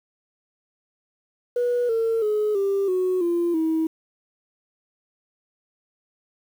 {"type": "tone with pitch steps", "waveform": "sine", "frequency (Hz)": [486.3, 453.7, 423.3, 395, 368.5, 343.9, 320.8], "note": ["B4", "A#4", "G#4", "G4", "F#4", "F4", "E4"], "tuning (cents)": [-27, -47, 33, 13, -7, -27, -47], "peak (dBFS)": -18, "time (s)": [1.56, 3.87], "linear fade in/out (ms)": 5, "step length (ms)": 330, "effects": ["tanh soft clip ceiling -16 dBFS", "8-bit"]}